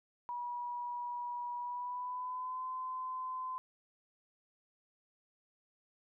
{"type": "tone with pitch glide", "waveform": "sine", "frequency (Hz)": [968, 1025.6], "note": ["B5", "C6"], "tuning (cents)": [-35, -35], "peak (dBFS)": -37, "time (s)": [0.29, 3.58], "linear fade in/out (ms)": 0, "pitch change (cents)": 100, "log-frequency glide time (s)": [1.56, 2.65], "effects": []}